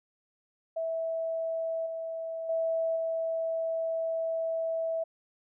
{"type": "tone with level steps", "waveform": "sine", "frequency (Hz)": 654, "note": "E5", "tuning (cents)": -14, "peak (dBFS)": [-29, -33, -26, -28], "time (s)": [0.76, 5.04], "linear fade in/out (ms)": 10, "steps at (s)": [1.86, 2.49, 2.96], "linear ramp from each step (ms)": 5, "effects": []}